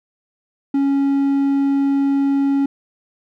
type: tone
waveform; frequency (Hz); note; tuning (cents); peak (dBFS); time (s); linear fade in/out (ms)
triangle; 277.2; C#4; 0; -12; 0.74-2.66; 5
effects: none